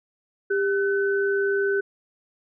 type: tone pair together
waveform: sine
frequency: 397.4 / 1511 Hz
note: G4 / F#6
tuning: +24 / +36 cents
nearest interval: octave + major seventh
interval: 2312 cents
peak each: -21 / -26 dBFS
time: 0.5-1.81 s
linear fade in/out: 10 ms
effects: none